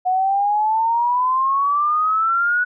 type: exponential sweep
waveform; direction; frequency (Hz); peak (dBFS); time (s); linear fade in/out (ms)
sine; up; 730 to 1480; -15; 0.05-2.65; 20
effects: none